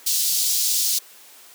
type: high-pass noise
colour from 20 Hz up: pink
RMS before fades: -21 dBFS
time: 0.06-0.99 s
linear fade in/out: 10 ms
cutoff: 4200 Hz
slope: 24 dB/octave
effects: white hiss -47 dBFS RMS until 1.54 s + high-pass 300 Hz 12 dB/octave